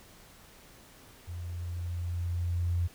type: tone with level ramp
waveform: sine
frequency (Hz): 86.9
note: F2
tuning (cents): -8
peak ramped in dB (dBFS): -36 to -25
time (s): 1.27-2.88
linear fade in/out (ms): 20
effects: pink hiss -55 dBFS RMS until 2.94 s